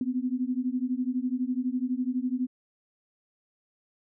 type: beating tone pair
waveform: sine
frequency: 246.9 / 258.9 Hz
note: B3 / C4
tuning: 0 / -18 cents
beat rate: 12 Hz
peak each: -29 dBFS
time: 0.01-2.47 s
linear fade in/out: 2 ms
effects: none